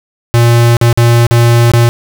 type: tone with dropouts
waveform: square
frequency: 118.1 Hz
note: A#2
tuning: 23 cents sharp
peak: -5 dBFS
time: 0.34-1.89 s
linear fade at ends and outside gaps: 0 ms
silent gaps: 0.768-0.813 / 0.928-0.975 / 1.267-1.31 / 1.716-1.736 s
effects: none